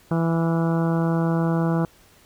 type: harmonic tone with a mistuned harmonic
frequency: 165.7 Hz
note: E3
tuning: 9 cents sharp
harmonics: 1 / 2 / 3 / 4 / 5 / 6 / 7 / 8 / 9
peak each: -20 / -26 / -30 / -32 / -34 / -36 / -37 / -38 / -39 dBFS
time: 0.11-1.85 s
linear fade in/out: 2 ms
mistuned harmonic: 9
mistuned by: -44 cents
effects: pink hiss -54 dBFS RMS until 2.25 s